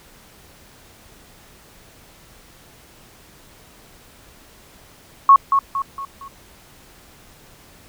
sine tone with echo, 1100 Hz, C#6, 14 cents flat, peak -5 dBFS, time 5.29-5.36 s, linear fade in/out 2 ms, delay 230 ms, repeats 4, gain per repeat -7 dB, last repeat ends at 6.28 s, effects pink hiss -48 dBFS RMS until 7.88 s

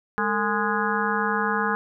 harmonic tone with a mistuned harmonic, 207.7 Hz, G#3, in tune, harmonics 1 / 2 / 4 / 5 / 6 / 7 / 8, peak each -29 / -29 / -29 / -29 / -29 / -29 / -29 dBFS, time 0.18-1.75 s, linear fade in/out 0 ms, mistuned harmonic 2, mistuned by +140 cents, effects none

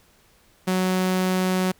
sawtooth tone, 185.3 Hz, F#3, 3 cents sharp, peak -16 dBFS, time 0.67-1.72 s, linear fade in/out 10 ms, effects pink hiss -58 dBFS RMS until 1.79 s

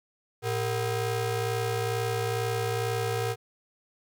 30% pulse ring-modulated tone, 287.8 Hz, D4, 35 cents flat, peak -21 dBFS, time 0.42-3.36 s, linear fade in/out 50 ms, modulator 175 Hz, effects none

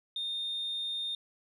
sine tone, 3650 Hz, A#7, 37 cents flat, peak -31 dBFS, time 0.16-1.15 s, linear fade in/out 2 ms, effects tanh soft clip ceiling -29 dBFS

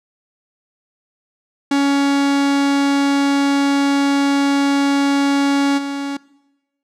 45% pulse tone with level steps, 280 Hz, C#4, 18 cents sharp, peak -13 / -21 dBFS, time 1.71-6.17 s, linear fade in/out 5 ms, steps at 5.77 s, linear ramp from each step 20 ms, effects noise-tail reverb RT60 1.0 s tail -21 dB re dry + low-pass 7000 Hz 12 dB/octave

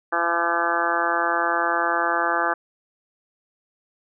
harmonic tone, 170 Hz, F3, 46 cents flat, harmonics 2 / 3 / 4 / 5 / 6 / 7 / 8 / 9 / 10, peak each -31 / -31 / -28 / -27 / -31 / -25 / -30 / -26 / -30 dBFS, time 0.12-2.54 s, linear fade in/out 10 ms, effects none

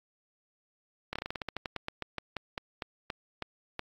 slowing click train, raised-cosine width 0.3 ms, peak -18 dBFS, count 21, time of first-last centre 1.13-3.794 s, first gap 26 ms, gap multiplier 1.15, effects AAC 48 kbps

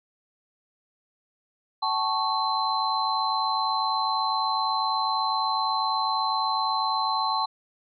sine tone cluster, 767 / 875 / 1107 / 4076 Hz, G5 / A5 / C#6 / C8, -38 / -10 / -3 / -46 cents, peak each -31 / -27 / -27 / -30 dBFS, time 1.82-7.46 s, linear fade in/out 10 ms, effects none

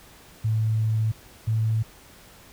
sine tone pair in turn, 110 / 110.77 Hz, A2 / A2, 0 / +12 cents, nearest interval unison, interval 12 cents, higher second, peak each -20 dBFS, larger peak neither, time 0.44-1.12 / 1.47-1.83 s, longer first, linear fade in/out 10 ms, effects pink hiss -50 dBFS RMS until 2.52 s

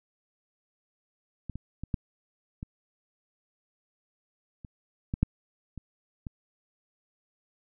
clicks, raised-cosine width 5 ms, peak -23 / -24 / -23 / -15 / -24 / -30 / -17 / -9 / -27 / -24 dBFS, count 10, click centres 1.497 / 1.556 / 1.836 / 1.942 / 2.629 / 4.648 / 5.139 / 5.23 / 5.777 / 6.268 s, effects none

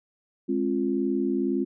sine chord, F minor, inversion first, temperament equal with one note detuned, 207.7 / 267.4 / 349.2 Hz, Ab3 / C4 / F4, 0 / +38 / 0 cents, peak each -29 / -26 / -27 dBFS, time 0.48-1.65 s, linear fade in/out 20 ms, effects none

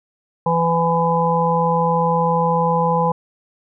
harmonic tone, 167.3 Hz, E3, 26 cents sharp, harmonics 1 / 3 / 5 / 6, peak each -20 / -20 / -20 / -20 dBFS, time 0.46-3.12 s, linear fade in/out 5 ms, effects none

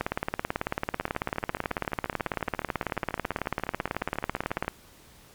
two click trains, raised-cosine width 0.5 ms, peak -11 / -21 dBFS, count 86 / 54, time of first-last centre 0.01-4.68 / 0.94-4.646 s, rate 18.2 / 14.3 Hz, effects pink hiss -54 dBFS RMS until 5.34 s + MP3 96 kbps

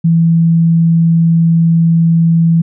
sine tone, 165.8 Hz, E3, 10 cents sharp, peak -6 dBFS, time 0.04-2.62 s, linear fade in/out 10 ms, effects none

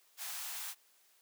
white high-pass noise, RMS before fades -42 dBFS, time 0.17-0.75 s, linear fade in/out 50 ms, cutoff 680 Hz, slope 48 dB/octave, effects white hiss -68 dBFS RMS until 1.21 s + high-pass 400 Hz 12 dB/octave

